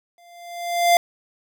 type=tone with exponential growth; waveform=square; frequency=694 Hz; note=F5; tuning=11 cents flat; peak=-11 dBFS; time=0.18-0.97 s; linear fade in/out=1 ms; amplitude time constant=170 ms; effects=none